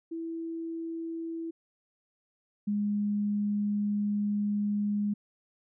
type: tone pair in turn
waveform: sine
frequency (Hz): 329.6 / 206.2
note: E4 / G#3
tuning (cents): 0 / -12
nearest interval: minor sixth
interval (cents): 812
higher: first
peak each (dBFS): -33 / -26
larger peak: second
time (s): 0.11-1.51 / 2.67-5.14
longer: second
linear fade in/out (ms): 10
effects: none